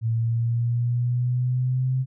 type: exponential sweep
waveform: sine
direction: up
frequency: 113.1 to 130.81 Hz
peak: -20 dBFS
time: 0.01-2.06 s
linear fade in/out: 50 ms
effects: none